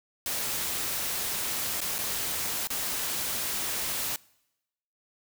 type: noise with dropouts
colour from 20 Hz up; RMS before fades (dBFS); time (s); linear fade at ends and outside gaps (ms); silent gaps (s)
white; -31; 0.26-4.16; 1; 1.805-1.815 / 1.983-1.988 / 2.672-2.703
effects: noise-tail reverb RT60 0.9 s tail -24 dB re dry